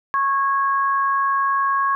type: tone pair together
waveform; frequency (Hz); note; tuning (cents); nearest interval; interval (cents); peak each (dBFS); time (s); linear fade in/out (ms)
sine; 1100 / 1649.5; C#6 / G#6; -14 / -12; perfect fifth; 702; -17 / -25; 0.14-1.95; 0
effects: none